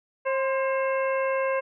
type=harmonic tone with a mistuned harmonic; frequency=535 Hz; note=C5; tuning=38 cents sharp; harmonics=1 / 2 / 3 / 4 / 5; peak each=-24 / -30 / -34 / -36 / -38 dBFS; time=0.25-1.61 s; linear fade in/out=20 ms; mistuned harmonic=2; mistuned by=-42 cents; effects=none